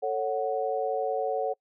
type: chord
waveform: sine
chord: F# minor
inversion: first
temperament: just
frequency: 444 / 555 / 740 Hz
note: A4 / C#5 / F#5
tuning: +16 / +2 / 0 cents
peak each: -30 dBFS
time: 0.02-1.54 s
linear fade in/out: 20 ms
effects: noise-tail reverb RT60 0.1 s tail -26 dB re dry